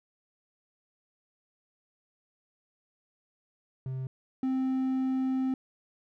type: tone pair in turn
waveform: triangle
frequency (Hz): 130.81 / 261.6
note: C3 / C4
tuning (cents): 0 / 0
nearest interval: octave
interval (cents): 1200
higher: second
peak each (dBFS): -30 / -24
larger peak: second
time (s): 3.86-4.07 / 4.43-5.54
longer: second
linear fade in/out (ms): 2
effects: none